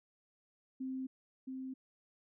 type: tone with echo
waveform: sine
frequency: 261.6 Hz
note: C4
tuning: in tune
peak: -37 dBFS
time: 0.8-1.07 s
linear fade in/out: 10 ms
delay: 670 ms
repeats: 1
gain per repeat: -3 dB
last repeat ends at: 1.74 s
effects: none